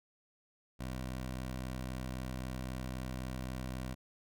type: tone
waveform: 15% pulse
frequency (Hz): 63.8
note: C2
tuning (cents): -43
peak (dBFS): -32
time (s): 0.79-3.95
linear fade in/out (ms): 20
effects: none